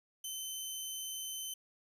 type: tone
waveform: 15% pulse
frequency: 3069 Hz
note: G7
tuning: 37 cents flat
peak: -32 dBFS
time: 0.24-1.54 s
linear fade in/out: 5 ms
effects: none